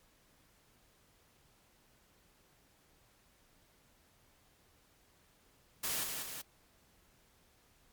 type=noise with echo; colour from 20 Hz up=white; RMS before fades=-36 dBFS; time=5.83-6.04 s; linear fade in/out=10 ms; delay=190 ms; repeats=2; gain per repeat=-4 dB; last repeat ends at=6.42 s; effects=pink hiss -68 dBFS RMS until 7.92 s + MP3 96 kbps